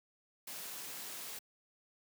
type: noise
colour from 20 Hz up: white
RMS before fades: -45 dBFS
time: 0.47-1.39 s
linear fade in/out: 5 ms
effects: high-pass 150 Hz 12 dB/octave